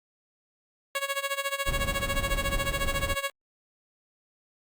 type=tone with tremolo; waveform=10% pulse; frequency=554.4 Hz; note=C#5; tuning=in tune; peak=-17 dBFS; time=0.95-3.3 s; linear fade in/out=2 ms; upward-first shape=sine; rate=14 Hz; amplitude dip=85%
type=noise; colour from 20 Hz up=brown; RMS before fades=-31 dBFS; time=1.66-3.15 s; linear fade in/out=20 ms
effects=Opus 48 kbps